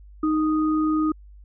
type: tone pair together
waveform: sine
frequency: 310.3 / 1242.3 Hz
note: D#4 / D#6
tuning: -5 / -3 cents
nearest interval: 2 octaves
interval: 2402 cents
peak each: -19 / -28 dBFS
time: 0.23-1.12 s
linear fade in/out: 5 ms
effects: added 50 Hz sine -43 dBFS peak until 1.44 s